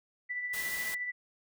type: tone with tremolo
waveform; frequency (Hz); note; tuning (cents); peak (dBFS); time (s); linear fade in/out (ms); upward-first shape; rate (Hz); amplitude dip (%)
sine; 1975.5; B6; 0; -31; 0.29-1.12; 20; triangle; 14; 50
type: noise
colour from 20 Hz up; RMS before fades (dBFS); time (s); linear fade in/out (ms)
white; -40; 0.53-0.95; 10
effects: none